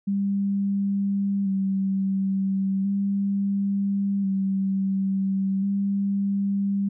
sine tone with vibrato, 196 Hz, G3, in tune, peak -21 dBFS, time 0.07-6.89 s, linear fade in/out 10 ms, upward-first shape square, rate 0.36 Hz, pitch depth 23 cents each way, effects none

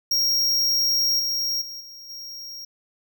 square tone with level steps, 5590 Hz, F8, 1 cent sharp, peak -19 / -23 / -34 / -40 / -35 dBFS, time 0.11-2.65 s, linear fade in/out 5 ms, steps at 1.19 / 1.61 / 1.8 / 2.09 s, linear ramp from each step 10 ms, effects none

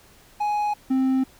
triangle tone pair in turn, 834 / 262.7 Hz, G#5 / C4, +7 / +7 cents, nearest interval octave + minor sixth, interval 2000 cents, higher first, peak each -19 / -16 dBFS, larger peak second, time 0.4-0.74 / 0.9-1.24 s, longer neither, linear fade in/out 10 ms, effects pink hiss -53 dBFS RMS until 1.39 s

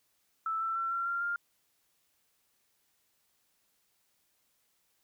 sine tone with pitch steps, 1318.5 / 1334.6 / 1350.9 / 1367.4 / 1384.1 / 1400.9 Hz, E6 / E6 / E6 / F6 / F6 / F6, 0 / +21 / +42 / -37 / -16 / +5 cents, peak -30 dBFS, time 0.46-1.36 s, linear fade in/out 2 ms, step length 150 ms, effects white hiss -74 dBFS RMS until 5.03 s

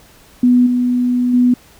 sine tone with level steps, 246.9 Hz, B3, in tune, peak -7 / -12 / -8 dBFS, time 0.43-1.54 s, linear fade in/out 5 ms, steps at 0.66 / 1.33 s, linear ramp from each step 10 ms, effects pink hiss -46 dBFS RMS until 1.79 s

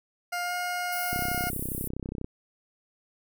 20% pulse tone with pitch glide, 706 to 713.8 Hz, F5 to F5, +19 to +38 cents, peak -24 dBFS, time 0.32-1.5 s, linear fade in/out 10 ms, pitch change +19 cents, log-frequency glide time 0.43-0.53 s
pink high-pass noise, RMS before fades -36 dBFS, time 0.92-1.88 s, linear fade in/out 5 ms, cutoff 9500 Hz, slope 48 dB/octave
click train, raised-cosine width 3 ms, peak -21 dBFS, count 37, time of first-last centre 1.13-2.245 s, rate 32.3 Hz
effects none

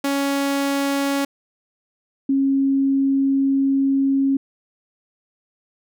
sawtooth / sine tone pair in turn, 278.7 / 272.5 Hz, C#4 / C#4, +9 / -29 cents, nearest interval unison, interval 38 cents, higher first, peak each -15 dBFS, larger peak neither, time 0.04-1.25 / 2.29-4.37 s, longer second, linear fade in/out 5 ms, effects none

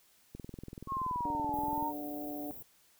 click train, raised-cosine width 3 ms, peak -31 dBFS, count 32, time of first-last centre 0.35-1.826 s, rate 21 Hz
sine exponential two-way sweep, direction down then up, 1100 to 850 to 931 Hz, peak -32 dBFS, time 0.87-1.93 s, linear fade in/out 50 ms, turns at 1.55 s
harmonic tone, 146.83 Hz, D3, in tune, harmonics 2 / 3 / 4 / 5, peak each -39 / -51 / -46 / -46 dBFS, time 1.25-2.51 s, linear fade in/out 0 ms
white band-stop noise, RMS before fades -47 dBFS, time 1.53-2.63 s, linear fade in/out 10 ms, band 630 to 15000 Hz, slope 24 dB/octave
effects white hiss -66 dBFS RMS until 2.99 s

